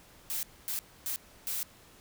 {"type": "noise bursts at uneven times", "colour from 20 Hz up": "blue", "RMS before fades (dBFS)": -34, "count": 4, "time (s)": [[0.3, 0.43], [0.68, 0.79], [1.06, 1.16], [1.47, 1.63]], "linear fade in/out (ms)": 0, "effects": ["pink hiss -57 dBFS RMS until 2 s"]}